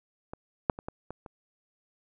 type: clicks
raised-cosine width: 1 ms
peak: -24 / -8 / -25 / -21 / -24 / -29 dBFS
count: 6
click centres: 0.335 / 0.698 / 0.789 / 0.885 / 1.106 / 1.262 s
effects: none